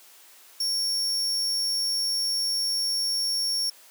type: tone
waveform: 40% pulse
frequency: 5500 Hz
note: F8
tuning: 27 cents flat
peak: -23 dBFS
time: 0.6-3.7 s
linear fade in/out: 5 ms
effects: white hiss -52 dBFS RMS until 3.9 s + high-pass 400 Hz 12 dB/octave